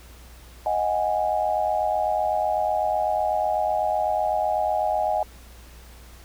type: tone cluster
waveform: sine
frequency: 625 / 737 / 825 Hz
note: D#5 / F#5 / G#5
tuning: +8 / -7 / -12 cents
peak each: -25 dBFS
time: 0.66-5.23 s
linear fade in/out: 2 ms
effects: added 60 Hz sine -45 dBFS peak until 6.24 s + pink hiss -50 dBFS RMS until 6.24 s